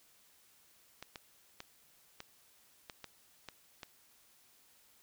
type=clicks; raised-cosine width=0.2 ms; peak=-27 dBFS; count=8; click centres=1.026 / 1.158 / 1.604 / 2.204 / 2.898 / 3.043 / 3.487 / 3.832 s; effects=white hiss -66 dBFS RMS until 5.02 s